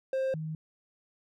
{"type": "tone pair in turn", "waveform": ["triangle", "sine"], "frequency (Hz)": [529, 157.27], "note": ["C5", "D#3"], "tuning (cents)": [19, 19], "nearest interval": "octave + major sixth", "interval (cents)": 2100, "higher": "first", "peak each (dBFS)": [-25, -33], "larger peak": "first", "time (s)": [[0.13, 0.34], [0.34, 0.55]], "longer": "neither", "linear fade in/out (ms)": 2, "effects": []}